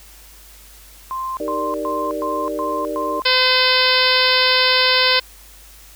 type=tone bursts; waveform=sine; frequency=1046.5 Hz; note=C6; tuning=in tune; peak=-22 dBFS; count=6; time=1.11-3.22 s; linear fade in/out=0 ms; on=260 ms; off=110 ms
type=chord; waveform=sine; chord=Eb major seventh; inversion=none; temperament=equal; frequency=311.1 / 392 / 466.2 / 587.3 Hz; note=Eb4 / G4 / Bb4 / D5; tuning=0 / 0 / 0 / 0 cents; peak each=-27 / -30 / -28 / -25 dBFS; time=1.4-3.2 s; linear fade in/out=2 ms
type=harmonic tone; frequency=511 Hz; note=C5; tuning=41 cents flat; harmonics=1 / 2 / 3 / 4 / 5 / 6 / 7 / 8 / 9 / 10; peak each=-22 / -22 / -22 / -22 / -22 / -22 / -22 / -22 / -22 / -22 dBFS; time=3.25-5.2 s; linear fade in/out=10 ms
effects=added 50 Hz sine -45 dBFS peak until 5.95 s + white hiss -45 dBFS RMS until 5.95 s

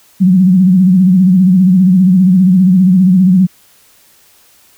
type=tone with vibrato; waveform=sine; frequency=185 Hz; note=F#3; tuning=in tune; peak=-4 dBFS; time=0.2-3.47 s; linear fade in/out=20 ms; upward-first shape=sine; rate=15 Hz; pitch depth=86 cents each way; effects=white hiss -47 dBFS RMS until 4.77 s

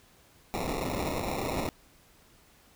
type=noise with sample-and-hold; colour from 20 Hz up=white; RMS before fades=-32 dBFS; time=0.54-1.69 s; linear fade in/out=0 ms; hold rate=1575 Hz; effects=pink hiss -60 dBFS RMS until 2.75 s

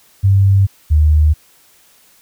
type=tone pair in turn; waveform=sine; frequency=98 / 76.33 Hz; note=G2 / D#2; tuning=0 / -33 cents; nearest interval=major third; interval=433 cents; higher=first; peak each=-7 dBFS; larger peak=neither; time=0.23-0.67 / 0.9-1.34 s; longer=neither; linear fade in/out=20 ms; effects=white hiss -50 dBFS RMS until 2.21 s

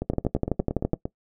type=two click trains; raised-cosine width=2 ms; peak=-9 / -14 dBFS; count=11 / 10; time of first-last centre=0.1-0.933 / 0.02-1.054 s; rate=12 / 8.7 Hz; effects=noise-tail reverb RT60 0.1 s tail -21 dB re dry

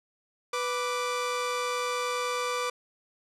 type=tone pair together; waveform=sawtooth; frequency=493.5 / 1174.7 Hz; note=B4 / D6; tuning=-1 / 0 cents; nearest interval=octave + minor third; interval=1501 cents; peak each=-27 dBFS; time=0.53-2.7 s; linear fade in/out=5 ms; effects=low-pass 9000 Hz 12 dB/octave

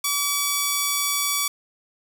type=tone; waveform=5% pulse; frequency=1144 Hz; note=D6; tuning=46 cents flat; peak=-9 dBFS; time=0.04-1.48 s; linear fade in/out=5 ms; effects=none

